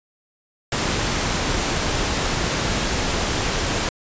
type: noise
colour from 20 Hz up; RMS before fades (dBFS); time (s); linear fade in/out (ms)
pink; -22; 0.72-3.89; 2
effects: resampled to 16000 Hz